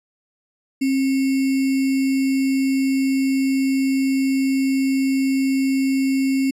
sine tone with sample-and-hold, 267.9 Hz, C4, 41 cents sharp, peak -16 dBFS, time 0.81-6.51 s, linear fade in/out 10 ms, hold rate 2450 Hz, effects low-pass 12000 Hz 12 dB/octave

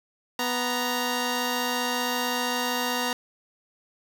10% pulse tone pair together, 246.9 / 932.2 Hz, B3 / A#5, 0 / 0 cents, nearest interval octave + major seventh, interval 2300 cents, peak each -19 / -20 dBFS, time 0.39-3.13 s, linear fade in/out 2 ms, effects none

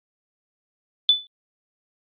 sine tone with exponential decay, 3490 Hz, A7, 15 cents flat, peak -9 dBFS, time 1.09-1.27 s, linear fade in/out 1 ms, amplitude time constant 38 ms, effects AAC 64 kbps

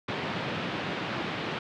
pink band-pass noise, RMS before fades -33 dBFS, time 0.08-1.59 s, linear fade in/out 5 ms, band 120 to 3600 Hz, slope 24 dB/octave, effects none

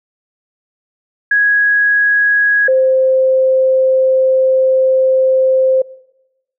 sine tone pair in turn, 1661.2 / 523.2 Hz, G#6 / C5, 0 / 0 cents, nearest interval octave + minor sixth, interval 2000 cents, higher first, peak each -8 dBFS, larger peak neither, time 1.31-2.68 / 2.68-5.82 s, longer second, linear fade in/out 5 ms, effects noise-tail reverb RT60 1.0 s tail -22 dB re dry

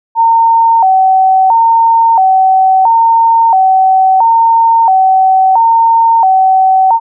sine tone with vibrato, 833 Hz, G#5, 5 cents sharp, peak -4 dBFS, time 0.15-7 s, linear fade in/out 50 ms, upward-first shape square, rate 0.74 Hz, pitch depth 160 cents each way, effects none

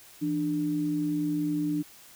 sine tone pair together, 166.74 / 297.4 Hz, E3 / D4, +20 / +22 cents, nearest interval minor seventh, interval 1002 cents, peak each -33 / -26 dBFS, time 0.21-1.83 s, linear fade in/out 20 ms, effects white hiss -52 dBFS RMS until 2.15 s

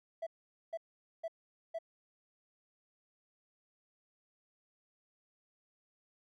triangle tone bursts, 659.3 Hz, E5, in tune, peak -33 dBFS, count 4, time 0.22-1.788 s, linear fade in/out 10 ms, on 47 ms, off 460 ms, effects tanh soft clip ceiling -31 dBFS

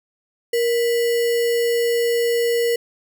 sine tone with sample-and-hold, 470 Hz, A#4, 14 cents sharp, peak -16 dBFS, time 0.53-2.76 s, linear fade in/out 5 ms, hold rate 2450 Hz, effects none

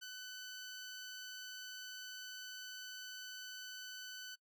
15% pulse tone, 1505 Hz, F#6, 29 cents sharp, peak -40 dBFS, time 0.01-4.36 s, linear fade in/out 20 ms, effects noise-tail reverb RT60 0.1 s tail -24 dB re dry

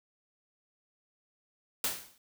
white noise with exponential decay, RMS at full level -28 dBFS, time 1.84-2.18 s, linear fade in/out 2 ms, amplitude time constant 73 ms, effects none

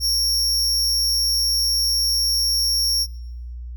40% pulse tone with amplitude modulation, 5520 Hz, F8, 21 cents flat, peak -14 dBFS, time 0-3.07 s, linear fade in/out 50 ms, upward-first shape sine, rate 296 Hz, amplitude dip 60%, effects noise-tail reverb RT60 0.9 s tail -22 dB re dry + added 60 Hz sine -30 dBFS peak until 3.76 s

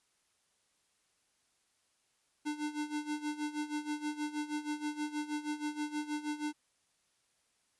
square tone with tremolo, 299.3 Hz, D4, 33 cents sharp, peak -33 dBFS, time 2.45-6.53 s, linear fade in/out 20 ms, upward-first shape sine, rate 6.3 Hz, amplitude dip 80%, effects white hiss -75 dBFS RMS until 7.79 s + resampled to 24000 Hz

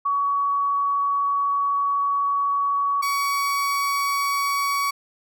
sine / 35% pulse tone pair in turn, 1127 / 1127 Hz, C#6 / C#6, +28 / +28 cents, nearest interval unison, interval 0 cents, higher neither, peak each -19 dBFS, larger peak neither, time 0.05-3.02 / 3.02-4.91 s, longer first, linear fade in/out 10 ms, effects none

